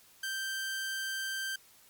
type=tone; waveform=sawtooth; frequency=1566 Hz; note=G6; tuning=2 cents flat; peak=-30 dBFS; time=0.23-1.56 s; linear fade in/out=5 ms; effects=white hiss -60 dBFS RMS until 1.89 s + MP3 96 kbps